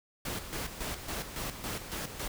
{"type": "noise with tremolo", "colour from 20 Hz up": "pink", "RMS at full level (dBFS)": -36, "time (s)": [0.25, 2.28], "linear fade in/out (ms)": 5, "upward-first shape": "square", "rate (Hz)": 3.6, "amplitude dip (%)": 60, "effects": []}